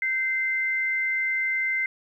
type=tone pair together; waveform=sine; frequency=1555.2 / 2076 Hz; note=G6 / C7; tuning=-14 / -14 cents; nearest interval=perfect fourth; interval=500 cents; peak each=-33 / -23 dBFS; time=0.02-1.86 s; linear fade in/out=2 ms; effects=10-bit